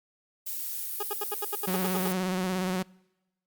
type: noise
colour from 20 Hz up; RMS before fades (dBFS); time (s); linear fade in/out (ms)
violet; -34; 0.46-2.13; 10
type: tone bursts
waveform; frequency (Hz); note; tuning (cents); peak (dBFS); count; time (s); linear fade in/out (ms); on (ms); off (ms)
20% pulse; 413.2; G#4; -9; -25; 11; 1-2.079; 5; 29; 76
type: tone with vibrato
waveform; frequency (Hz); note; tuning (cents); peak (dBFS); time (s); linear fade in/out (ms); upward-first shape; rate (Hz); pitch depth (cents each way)
sawtooth; 185; F#3; 0; -23; 1.67-2.83; 10; square; 17; 31
effects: noise-tail reverb RT60 1.0 s tail -25 dB re dry + Opus 48 kbps